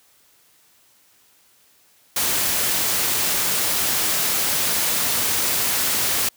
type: noise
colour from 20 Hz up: white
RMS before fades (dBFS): -21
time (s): 2.16-6.29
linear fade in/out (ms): 5
effects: white hiss -57 dBFS RMS until 6.36 s + high-pass 60 Hz 12 dB/octave